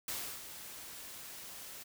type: noise with ADSR envelope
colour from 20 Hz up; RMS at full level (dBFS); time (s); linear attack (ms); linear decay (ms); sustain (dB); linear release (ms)
white; -38; 0.08-1.84; 3; 320; -10; 18
effects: none